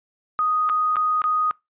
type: tone with dropouts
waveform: sine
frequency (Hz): 1245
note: D#6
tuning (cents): +1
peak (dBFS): -18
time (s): 0.39-1.51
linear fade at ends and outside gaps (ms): 0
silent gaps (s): 0.691-0.697 / 0.958-0.967 / 1.218-1.24
effects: noise-tail reverb RT60 0.2 s tail -24 dB re dry + resampled to 8000 Hz